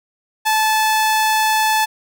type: tone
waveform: sawtooth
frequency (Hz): 870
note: A5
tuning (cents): -20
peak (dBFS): -10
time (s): 0.45-1.86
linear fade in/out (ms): 20
effects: none